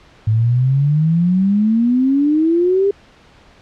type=exponential sweep; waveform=sine; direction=up; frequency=106.8 to 406 Hz; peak=-11 dBFS; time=0.27-2.91 s; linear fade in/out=5 ms; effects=pink hiss -47 dBFS RMS until 3.61 s + low-pass 4000 Hz 12 dB/octave